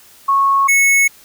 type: tone pair in turn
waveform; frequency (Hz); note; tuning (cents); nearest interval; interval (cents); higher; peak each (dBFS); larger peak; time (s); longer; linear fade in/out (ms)
sine / square; 1100 / 2200; C#6 / C#7; -14 / -14; octave; 1200; second; -10; neither; 0.28-0.68 / 0.68-1.08; neither; 10
effects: white hiss -45 dBFS RMS until 1.24 s